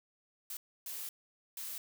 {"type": "noise bursts at uneven times", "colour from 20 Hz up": "blue", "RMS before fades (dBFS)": -42, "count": 3, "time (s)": [[0.5, 0.57], [0.86, 1.09], [1.57, 1.78]], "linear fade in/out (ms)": 2, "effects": []}